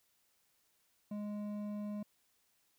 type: tone with hard clipping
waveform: sine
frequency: 207.7 Hz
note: G#3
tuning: in tune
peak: -40 dBFS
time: 1.11-2.03 s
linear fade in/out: 5 ms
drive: 8 dB
effects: white hiss -75 dBFS RMS until 2.78 s